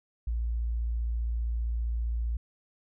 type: tone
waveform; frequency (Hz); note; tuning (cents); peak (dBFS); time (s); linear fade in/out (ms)
sine; 57.6; A#1; -20; -27; 0.27-2.37; 5
effects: none